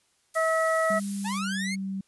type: noise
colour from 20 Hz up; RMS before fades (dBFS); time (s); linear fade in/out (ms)
violet; -35; 0.34-1.39; 5
type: harmonic tone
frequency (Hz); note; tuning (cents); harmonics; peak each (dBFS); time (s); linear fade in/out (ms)
646; E5; -35; 1 / 2 / 3; -24 / -27 / -29; 0.35-1; 20
type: tone with pitch glide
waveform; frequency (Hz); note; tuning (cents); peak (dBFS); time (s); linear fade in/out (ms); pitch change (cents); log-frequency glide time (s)
sine; 199.5 to 192.93; G3 to G3; +31 to -27; -29; 0.9-2.01; 5; -58; 1.13-1.61
type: linear sweep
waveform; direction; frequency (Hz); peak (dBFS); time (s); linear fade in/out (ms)
sawtooth; up; 815 to 2217; -27; 1.24-1.76; 20
effects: white hiss -68 dBFS RMS until 2.07 s + resampled to 24000 Hz